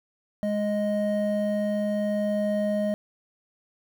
triangle tone pair together, 207.8 / 622.7 Hz, G#3 / D#5, +1 / +1 cents, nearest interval octave + perfect fifth, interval 1900 cents, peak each -24 / -24 dBFS, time 0.43-2.94 s, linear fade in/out 0 ms, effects 9-bit

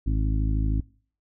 harmonic tone, 53 Hz, G#1, 36 cents sharp, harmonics 1 / 2 / 3 / 4 / 5 / 6, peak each -22 / -28 / -36 / -39 / -33 / -39 dBFS, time 0.06-0.81 s, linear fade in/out 10 ms, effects noise-tail reverb RT60 0.5 s tail -24 dB re dry

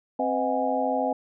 sine tone cluster, 263.3 / 505 / 631 / 730 / 823 Hz, C4 / B4 / D#5 / F#5 / G#5, +11 / +39 / +24 / -24 / -16 cents, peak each -29 dBFS, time 0.19-1.13 s, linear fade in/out 5 ms, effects none

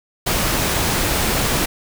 pink noise, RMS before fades -19 dBFS, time 0.26-1.66 s, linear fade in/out 10 ms, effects none

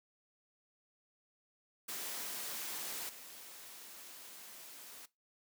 white noise with level steps, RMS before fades -42 / -52 dBFS, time 1.88-5.06 s, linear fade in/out 10 ms, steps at 3.09 s, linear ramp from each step 2 ms, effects noise-tail reverb RT60 0.2 s tail -19 dB re dry + high-pass 200 Hz 12 dB/octave

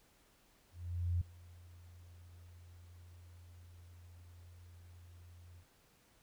sine tone with ADSR envelope, 87.31 Hz, F2, in tune, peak -30 dBFS, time 0.72-5.65 s, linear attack 490 ms, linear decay 6 ms, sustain -24 dB, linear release 60 ms, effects pink hiss -69 dBFS RMS until 6.22 s

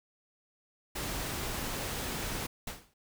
pink noise, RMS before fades -36 dBFS, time 0.95-2.47 s, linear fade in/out 10 ms
pink noise with exponential decay, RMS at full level -35 dBFS, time 2.67-2.94 s, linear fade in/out 5 ms, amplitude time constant 57 ms
effects none

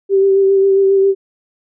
sine tone with vibrato, 390 Hz, G4, 9 cents flat, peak -8 dBFS, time 0.09-1.15 s, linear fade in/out 50 ms, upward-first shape sine, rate 7.4 Hz, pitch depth 20 cents each way, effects none

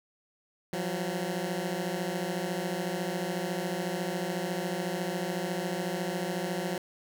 15% pulse beating tone pair, 172.2 / 186.2 Hz, F3 / F#3, -24 / +11 cents, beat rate 14 Hz, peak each -27 dBFS, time 0.73-6.78 s, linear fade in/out 2 ms, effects none

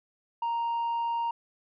sine tone, 932.3 Hz, A#5, in tune, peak -24 dBFS, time 0.42-1.31 s, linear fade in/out 5 ms, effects tanh soft clip ceiling -26 dBFS

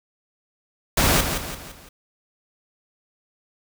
pink noise with echo, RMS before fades -18 dBFS, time 0.97-1.21 s, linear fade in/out 5 ms, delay 170 ms, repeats 4, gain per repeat -7 dB, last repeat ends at 1.89 s, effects none

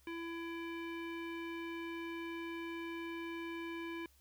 square tone with low-pass filter, 334.5 Hz, E4, 25 cents sharp, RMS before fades -43 dBFS, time 0.07-4.06 s, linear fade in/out 2 ms, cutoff 2500 Hz, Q 2.7, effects added 66 Hz sine -67 dBFS peak until 4.2 s + white hiss -70 dBFS RMS until 4.2 s

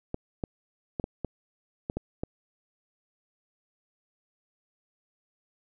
clicks, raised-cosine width 2 ms, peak -17 dBFS, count 8, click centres 0.144 / 0.438 / 0.998 / 1.041 / 1.247 / 1.899 / 1.97 / 2.235 s, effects none

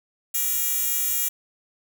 10% pulse tone with high-pass filter, 475.1 Hz, A#4, 33 cents sharp, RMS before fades -24 dBFS, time 0.34-1.29 s, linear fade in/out 10 ms, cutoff 11000 Hz, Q 0.54, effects none

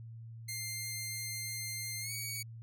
10% pulse tone with pitch glide, 2101 to 2252 Hz, C7 to C#7, +7 to +27 cents, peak -29 dBFS, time 0.48-2.43 s, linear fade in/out 10 ms, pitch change +120 cents, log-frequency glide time 2.01-2.12 s, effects added 114 Hz sine -45 dBFS peak until 2.62 s

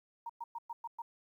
sine tone bursts, 932.3 Hz, A#5, in tune, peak -38 dBFS, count 6, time 0.26-1.02 s, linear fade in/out 5 ms, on 35 ms, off 110 ms, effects 12-bit

